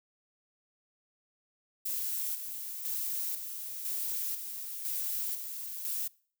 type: noise with tremolo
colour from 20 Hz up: violet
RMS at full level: -34 dBFS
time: 1.85-6.08 s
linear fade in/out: 10 ms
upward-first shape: square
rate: 1 Hz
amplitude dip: 50%
effects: noise-tail reverb RT60 0.5 s tail -24 dB re dry